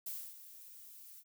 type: noise with ADSR envelope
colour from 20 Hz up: violet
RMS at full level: -41 dBFS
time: 0.06-1.24 s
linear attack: 7 ms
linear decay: 270 ms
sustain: -13 dB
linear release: 54 ms
effects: none